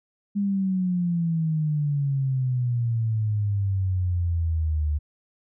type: exponential sweep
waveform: sine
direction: down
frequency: 204.1 to 73.42 Hz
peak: -21 dBFS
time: 0.35-4.99 s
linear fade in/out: 20 ms
effects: none